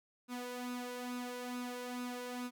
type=tone with flanger; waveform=sawtooth; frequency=246.9 Hz; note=B3; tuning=in tune; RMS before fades=-42 dBFS; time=0.28-2.51 s; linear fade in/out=50 ms; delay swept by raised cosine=0.77 to 1.97 ms; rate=2.3 Hz; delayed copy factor=+0.6; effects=none